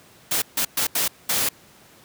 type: noise bursts at uneven times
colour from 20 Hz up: white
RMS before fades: -22 dBFS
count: 5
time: 0.31-0.42 / 0.57-0.65 / 0.77-0.87 / 0.95-1.08 / 1.29-1.49 s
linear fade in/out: 5 ms
effects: pink hiss -51 dBFS RMS until 2.04 s + high-pass 100 Hz 12 dB/octave